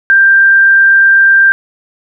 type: tone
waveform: sine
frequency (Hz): 1582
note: G6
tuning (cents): +15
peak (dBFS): -3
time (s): 0.1-1.52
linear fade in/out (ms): 0
effects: none